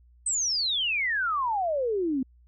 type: exponential sweep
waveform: sine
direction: down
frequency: 8372 to 250 Hz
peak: -24 dBFS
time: 0.26-2.23 s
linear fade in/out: 5 ms
effects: added 60 Hz sine -54 dBFS peak until 2.47 s